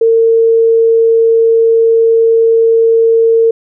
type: tone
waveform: sine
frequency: 454.9 Hz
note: A#4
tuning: 42 cents flat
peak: -5 dBFS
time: 0.01-3.51 s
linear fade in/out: 5 ms
effects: none